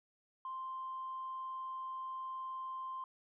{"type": "tone", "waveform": "sine", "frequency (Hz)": 1046.5, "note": "C6", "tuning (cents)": 0, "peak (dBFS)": -39, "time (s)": [0.45, 3.04], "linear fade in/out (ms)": 2, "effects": ["tanh soft clip ceiling -35 dBFS"]}